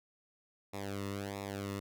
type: tone with flanger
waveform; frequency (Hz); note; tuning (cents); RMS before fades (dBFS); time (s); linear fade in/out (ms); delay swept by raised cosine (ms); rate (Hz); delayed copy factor
sawtooth; 99.5; G2; +26; -40; 0.73-1.8; 10; 0.65 to 1.29; 1.5; -0.85
effects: none

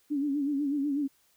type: tone with vibrato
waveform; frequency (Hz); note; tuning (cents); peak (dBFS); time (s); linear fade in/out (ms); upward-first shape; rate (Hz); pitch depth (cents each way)
sine; 284.8; C#4; +47; -26; 0.1-1.08; 20; sine; 8.1; 81
effects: white hiss -67 dBFS RMS until 1.36 s

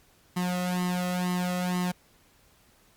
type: tone with flanger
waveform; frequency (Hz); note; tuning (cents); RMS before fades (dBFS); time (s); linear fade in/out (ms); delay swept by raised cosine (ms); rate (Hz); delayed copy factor
sawtooth; 180; F#3; -47; -28; 0.36-1.92; 10; 0.99 to 1.56; 2.1; +0.9
effects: pink hiss -61 dBFS RMS until 2.96 s + MP3 96 kbps

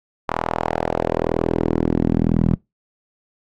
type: tone with band-pass filter sweep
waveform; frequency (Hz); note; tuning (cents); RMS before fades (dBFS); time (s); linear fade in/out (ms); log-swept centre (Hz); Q
sawtooth; 41; E1; -9; -20; 0.28-2.56; 10; 1000 to 180; 1.8
effects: noise-tail reverb RT60 0.2 s tail -24 dB re dry + AAC 48 kbps

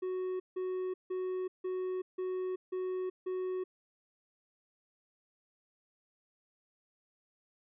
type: tone bursts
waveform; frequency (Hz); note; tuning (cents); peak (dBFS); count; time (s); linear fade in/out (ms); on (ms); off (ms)
triangle; 370; F#4; 0; -31; 7; 0.02-3.64; 10; 380; 160
effects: resampled to 8000 Hz

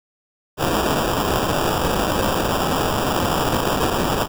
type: noise with sample-and-hold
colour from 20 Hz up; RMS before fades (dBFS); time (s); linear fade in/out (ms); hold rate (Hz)
blue; -20; 0.57-4.28; 50; 2100
effects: none

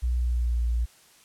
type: tone with pitch glide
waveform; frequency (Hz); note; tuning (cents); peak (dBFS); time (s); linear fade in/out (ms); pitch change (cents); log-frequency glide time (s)
sine; 60.9 to 58.72; B1 to A#1; -24 to +13; -22; 0.02-0.86; 20; -63; 0.2-0.62
effects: white hiss -56 dBFS RMS until 1.24 s + low-pass 11000 Hz 12 dB/octave

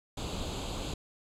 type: noise with comb filter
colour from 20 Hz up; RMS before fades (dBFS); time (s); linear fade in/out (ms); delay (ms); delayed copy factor
pink; -36; 0.17-0.94; 5; 0.27; +0.75
effects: low-pass 7000 Hz 12 dB/octave

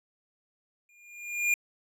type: tone with exponential growth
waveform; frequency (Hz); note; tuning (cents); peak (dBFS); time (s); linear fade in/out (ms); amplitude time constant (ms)
square; 2414; D7; +47; -21; 0.89-1.54; 2; 140
effects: low-pass 12000 Hz 12 dB/octave

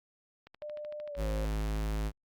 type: click train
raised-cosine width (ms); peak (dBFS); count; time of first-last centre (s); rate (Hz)
0.3; -35; 18; 0.47-1.758; 13.2
type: tone with pitch glide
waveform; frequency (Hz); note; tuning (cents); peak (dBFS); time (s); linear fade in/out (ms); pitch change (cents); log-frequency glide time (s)
sine; 598 to 532.8; D5 to C5; +31 to +31; -38; 0.62-1.45; 0; -200; 1.07-1.28
type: tone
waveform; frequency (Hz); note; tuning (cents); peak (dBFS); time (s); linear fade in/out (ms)
square; 52.9; G#1; +33; -31; 1.16-2.12; 50
effects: Opus 48 kbps

